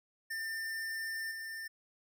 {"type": "tone with level steps", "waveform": "square", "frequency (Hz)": 1796, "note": "A6", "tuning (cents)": 35, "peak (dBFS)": [-37, -41], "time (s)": [0.3, 1.68], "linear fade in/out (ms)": 10, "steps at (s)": 1.31, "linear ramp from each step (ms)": 5, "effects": []}